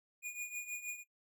square tone with tremolo, 2445 Hz, D#7, 31 cents flat, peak -37 dBFS, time 0.22-1.04 s, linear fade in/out 50 ms, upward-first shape triangle, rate 6.3 Hz, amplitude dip 80%, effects noise-tail reverb RT60 0.1 s tail -17 dB re dry

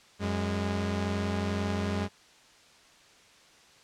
sawtooth tone pair together, 91.53 / 205.2 Hz, F#2 / G#3, -18 / -21 cents, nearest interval octave + major second, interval 1397 cents, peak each -27 dBFS, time 0.19-2.09 s, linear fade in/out 50 ms, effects white hiss -57 dBFS RMS until 3.83 s + low-pass 6000 Hz 12 dB/octave

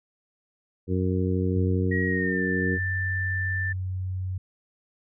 harmonic tone, 92.5 Hz, F#2, in tune, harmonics 1 / 2 / 3 / 4 / 5, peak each -25 / -28 / -30 / -31 / -32 dBFS, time 0.87-2.79 s, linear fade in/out 50 ms
sine tone, 92.9 Hz, F#2, 7 cents sharp, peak -27 dBFS, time 1.56-4.38 s, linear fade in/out 5 ms
sine tone with pitch glide, 1900 to 1772.8 Hz, A#6 to A6, +33 to +13 cents, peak -27 dBFS, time 1.91-3.73 s, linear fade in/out 10 ms, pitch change -120 cents, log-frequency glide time 2.06-2.43 s
effects none

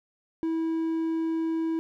triangle tone, 325.3 Hz, E4, 23 cents flat, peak -23 dBFS, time 0.43-1.79 s, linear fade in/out 0 ms, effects none

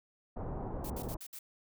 pink low-pass noise, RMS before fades -39 dBFS, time 0.36-1.17 s, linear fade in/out 10 ms, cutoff 940 Hz, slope 24 dB/octave
blue noise bursts, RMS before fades -46 dBFS, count 5, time 0.84-1.39 s, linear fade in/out 5 ms, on 62 ms, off 60 ms
blue noise with exponential decay, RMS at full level -49 dBFS, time 1.03-1.16 s, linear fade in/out 5 ms, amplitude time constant 27 ms
effects none

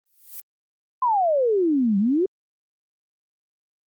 violet noise with exponential growth, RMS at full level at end -32 dBFS, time 0.06-0.4 s, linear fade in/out 0 ms, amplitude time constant 73 ms
sine exponential two-way sweep, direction down then up, 1046 to 190.7 to 395.5 Hz, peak -17 dBFS, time 1.02-2.26 s, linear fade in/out 5 ms, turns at 1.98 s
effects Opus 24 kbps

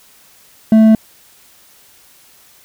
sine tone with hard clipping, 220 Hz, A3, in tune, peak -6 dBFS, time 0.72-0.95 s, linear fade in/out 2 ms, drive 5 dB, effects white hiss -47 dBFS RMS until 2.64 s

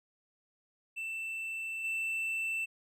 triangle tone with level steps, 2666 Hz, E7, 19 cents sharp, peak -34 / -30 dBFS, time 0.96-2.66 s, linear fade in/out 20 ms, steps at 1.84 s, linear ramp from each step 5 ms, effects none

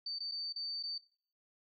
sine tone with dropouts, 4581 Hz, D8, 44 cents flat, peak -37 dBFS, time 0.06-0.98 s, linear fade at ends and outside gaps 5 ms, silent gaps 0.187-0.203 / 0.314-0.318 / 0.526-0.559 / 0.828-0.835 s, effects noise-tail reverb RT60 0.5 s tail -18 dB re dry

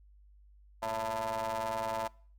30% pulse ring-modulated tone, 110 Hz, A2, in tune, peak -27 dBFS, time 0.82-2.08 s, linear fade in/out 10 ms, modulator 779 Hz, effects noise-tail reverb RT60 0.5 s tail -24 dB re dry + added 50 Hz sine -56 dBFS peak until 2.38 s

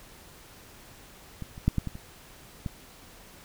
clicks, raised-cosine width 5 ms, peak -23 / -30 / -9 / -13 / -20 / -28 / -19 dBFS, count 7, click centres 1.423 / 1.579 / 1.68 / 1.783 / 1.873 / 1.954 / 2.662 s, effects pink hiss -51 dBFS RMS until 3.44 s

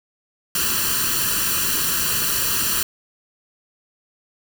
white noise with comb filter, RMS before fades -21 dBFS, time 0.55-2.83 s, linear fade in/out 2 ms, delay 0.69 ms, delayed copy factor +0.8, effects none

